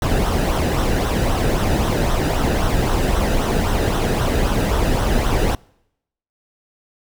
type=noise with flanger; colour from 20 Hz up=brown; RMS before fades=-18 dBFS; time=0.02-5.55 s; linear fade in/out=2 ms; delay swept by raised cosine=0.42 to 0.94 ms; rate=3.8 Hz; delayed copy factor=-0.55; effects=noise-tail reverb RT60 0.8 s tail -26 dB re dry